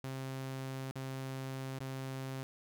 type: tone with dropouts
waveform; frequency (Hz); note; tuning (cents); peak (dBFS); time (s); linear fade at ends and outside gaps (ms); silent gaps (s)
sawtooth; 132.9; C3; +27; -35; 0.04-2.43; 0; 0.911-0.956 / 1.788-1.805
effects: none